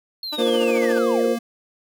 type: linear sweep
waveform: triangle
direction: down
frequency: 4300 to 340.6 Hz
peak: -26 dBFS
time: 0.23-1.28 s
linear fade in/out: 2 ms
type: tone with tremolo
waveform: 15% pulse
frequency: 300.2 Hz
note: D4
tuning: 38 cents sharp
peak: -21 dBFS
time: 0.32-0.99 s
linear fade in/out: 10 ms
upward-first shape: sine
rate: 14 Hz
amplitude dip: 75%
type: chord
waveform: sine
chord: F suspended fourth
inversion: none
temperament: equal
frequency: 349.2 / 466.2 / 523.3 Hz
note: F4 / Bb4 / C5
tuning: 0 / 0 / 0 cents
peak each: -25 / -21 / -21 dBFS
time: 0.37-1.37 s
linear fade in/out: 50 ms
type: tone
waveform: square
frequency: 233.1 Hz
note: A#3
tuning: in tune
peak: -25 dBFS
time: 0.38-1.39 s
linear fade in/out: 10 ms
effects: none